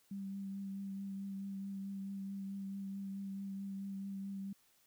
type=tone with vibrato; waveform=sine; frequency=196 Hz; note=G3; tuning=in tune; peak=-40 dBFS; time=0.11-4.53 s; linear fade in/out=5 ms; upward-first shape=triangle; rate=4.6 Hz; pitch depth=19 cents each way; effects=white hiss -71 dBFS RMS until 4.86 s